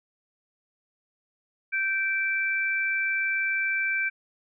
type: tone pair together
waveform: sine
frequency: 1560 / 2333 Hz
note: G6 / D7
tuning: -9 / -12 cents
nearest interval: perfect fifth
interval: 697 cents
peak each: -27 / -26 dBFS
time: 1.72-4.1 s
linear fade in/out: 20 ms
effects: none